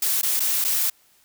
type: noise with dropouts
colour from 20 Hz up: blue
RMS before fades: -22 dBFS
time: 0.02-0.9 s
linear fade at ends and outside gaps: 5 ms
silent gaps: 0.215-0.23 / 0.396-0.402 / 0.643-0.647 s
effects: white hiss -59 dBFS RMS until 1.24 s